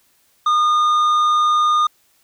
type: tone with tanh clipping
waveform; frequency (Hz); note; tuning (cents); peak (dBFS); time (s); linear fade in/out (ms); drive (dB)
triangle; 1220; D#6; -34; -14; 0.46-1.87; 5; 11
effects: white hiss -59 dBFS RMS until 2.23 s